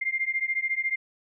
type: beating tone pair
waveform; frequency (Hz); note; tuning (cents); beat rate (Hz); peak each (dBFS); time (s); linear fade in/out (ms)
sine; 2100 / 2114; C7 / C7; +6 / +17; 14; -28; 0.01-0.96; 10
effects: none